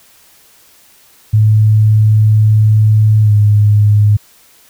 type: tone with pitch glide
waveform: sine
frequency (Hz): 107.7 to 104.39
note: A2 to G#2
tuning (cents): -37 to +9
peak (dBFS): -5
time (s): 1.33-4.17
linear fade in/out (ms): 10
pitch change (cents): -54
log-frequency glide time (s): 3.22-3.32
effects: white hiss -46 dBFS RMS until 4.69 s